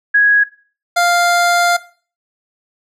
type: tone pair in turn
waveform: sine / 25% pulse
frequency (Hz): 1661.2 / 698.4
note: G#6 / F5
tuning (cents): 0 / 0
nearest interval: octave + minor third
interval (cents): 1500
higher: first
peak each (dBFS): -7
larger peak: neither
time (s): 0.14-0.44 / 0.96-1.77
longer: second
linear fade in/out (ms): 10
effects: noise-tail reverb RT60 0.4 s tail -17 dB re dry + low-pass 12000 Hz 12 dB/octave